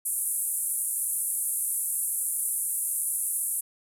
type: band-pass noise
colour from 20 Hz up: pink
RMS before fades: -29 dBFS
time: 0.05-3.61 s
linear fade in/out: 10 ms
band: 9000 to 12000 Hz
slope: 48 dB/octave
effects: none